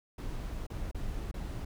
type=noise with dropouts; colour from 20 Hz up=brown; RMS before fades=-37 dBFS; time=0.18-1.65 s; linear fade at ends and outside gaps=5 ms; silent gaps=0.667-0.7 / 0.914-0.946 / 1.314-1.34 s; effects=none